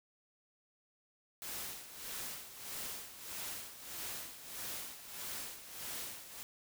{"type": "noise with tremolo", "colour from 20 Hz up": "white", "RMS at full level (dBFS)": -42, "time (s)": [1.42, 6.43], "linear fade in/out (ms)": 0, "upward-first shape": "sine", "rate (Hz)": 1.6, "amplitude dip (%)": 70, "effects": []}